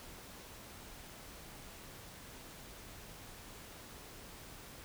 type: silence
effects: pink hiss -52 dBFS RMS until 4.84 s